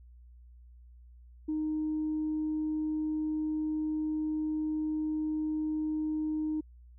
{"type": "tone", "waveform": "sine", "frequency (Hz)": 309, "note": "D#4", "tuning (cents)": -12, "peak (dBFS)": -28, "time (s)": [1.48, 6.61], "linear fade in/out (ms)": 10, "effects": ["tanh soft clip ceiling -25 dBFS", "added 60 Hz sine -51 dBFS peak until 6.98 s"]}